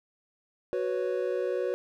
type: chord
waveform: triangle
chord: F# suspended fourth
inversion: none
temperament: equal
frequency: 370 / 493.9 / 554.4 Hz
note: F#4 / B4 / C#5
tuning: 0 / 0 / 0 cents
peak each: -29 / -29 / -31 dBFS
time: 0.73-1.74 s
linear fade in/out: 0 ms
effects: none